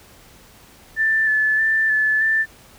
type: tone with vibrato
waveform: sine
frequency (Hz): 1753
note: A6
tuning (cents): -7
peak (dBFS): -15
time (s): 0.96-2.46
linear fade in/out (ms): 50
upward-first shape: square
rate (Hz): 1.6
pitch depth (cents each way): 19
effects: pink hiss -48 dBFS RMS until 2.78 s